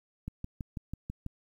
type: click train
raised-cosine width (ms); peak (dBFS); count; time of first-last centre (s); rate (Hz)
5; -24; 7; 0.28-1.264; 6.1
effects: 10-bit